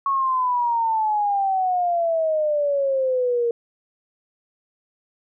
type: exponential sweep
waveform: sine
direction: down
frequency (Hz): 1108.7 to 465.3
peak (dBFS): -18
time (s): 0.06-3.51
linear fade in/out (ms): 2
effects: none